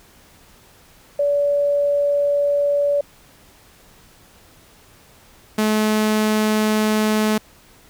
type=tone pair in turn; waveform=sine / sawtooth; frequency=574 / 215 Hz; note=D5 / A3; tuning=-40 / -40 cents; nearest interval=octave + perfect fourth; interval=1700 cents; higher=first; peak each=-15 / -12 dBFS; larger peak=second; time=1.19-3.01 / 5.58-7.38 s; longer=first; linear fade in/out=5 ms; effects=pink hiss -50 dBFS RMS until 7.89 s